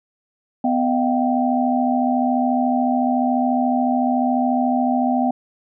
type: tone cluster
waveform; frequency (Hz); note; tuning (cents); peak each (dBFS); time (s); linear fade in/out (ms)
sine; 250.3 / 621 / 702 / 776; B3 / D#5 / F5 / G5; +23 / -3 / +9 / -18; -18 / -27 / -24 / -22; 0.64-5.31; 5
effects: none